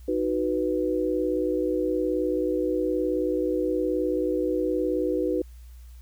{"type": "chord", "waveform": "sine", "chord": "B major", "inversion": "first", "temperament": "equal", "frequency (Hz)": [311.1, 370, 493.9], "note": ["D#4", "F#4", "B4"], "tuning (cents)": [0, 0, 0], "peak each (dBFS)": -27, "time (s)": [0.08, 5.42], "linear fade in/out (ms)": 5, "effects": ["added 60 Hz sine -42 dBFS peak until 6.01 s", "white hiss -61 dBFS RMS until 6.01 s"]}